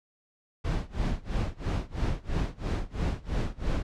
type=noise with tremolo; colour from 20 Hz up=brown; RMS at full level=-26 dBFS; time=0.64-3.83 s; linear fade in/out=10 ms; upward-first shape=sine; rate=3 Hz; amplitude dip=95%; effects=low-pass 6000 Hz 12 dB/octave